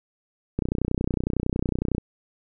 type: click train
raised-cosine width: 3 ms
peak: -11 dBFS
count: 44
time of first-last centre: 0.59-1.982 s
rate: 30.9 Hz
effects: none